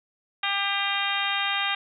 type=harmonic tone with a mistuned harmonic; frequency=398.5 Hz; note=G4; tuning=28 cents sharp; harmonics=2 / 3 / 4 / 5 / 6 / 7 / 8 / 9; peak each=-32 / -32 / -32 / -32 / -32 / -32 / -32 / -32 dBFS; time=0.43-1.75 s; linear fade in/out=5 ms; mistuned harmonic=9; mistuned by=+56 cents; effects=none